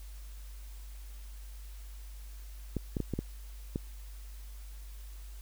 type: clicks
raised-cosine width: 3 ms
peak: -19 dBFS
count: 6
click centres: 2.767 / 2.968 / 3.003 / 3.137 / 3.19 / 3.759 s
effects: added 50 Hz sine -43 dBFS peak until 5.41 s + white hiss -58 dBFS RMS until 5.41 s